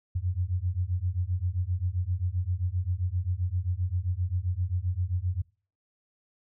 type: beating tone pair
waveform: sine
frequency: 86.6 / 94.2 Hz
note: F2 / F#2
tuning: -14 / +32 cents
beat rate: 7.6 Hz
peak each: -29 dBFS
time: 0.15-5.42 s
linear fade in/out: 10 ms
effects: noise-tail reverb RT60 0.4 s tail -25 dB re dry